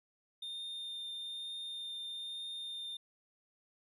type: tone with vibrato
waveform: triangle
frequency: 3629 Hz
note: A#7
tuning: 47 cents flat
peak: -39 dBFS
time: 0.42-2.97 s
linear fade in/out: 5 ms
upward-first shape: triangle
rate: 1.1 Hz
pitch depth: 9 cents each way
effects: none